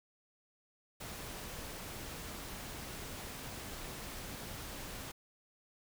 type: noise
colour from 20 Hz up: pink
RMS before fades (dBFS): -45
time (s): 1-5.12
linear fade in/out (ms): 10
effects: none